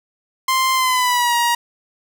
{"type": "tone with pitch glide", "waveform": "sawtooth", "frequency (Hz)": [1046.5, 948.6], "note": ["C6", "A#5"], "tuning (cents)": [0, 30], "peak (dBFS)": -11, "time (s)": [0.48, 1.55], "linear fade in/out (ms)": 5, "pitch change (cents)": -170, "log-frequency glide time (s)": [0.74, 1.35], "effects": []}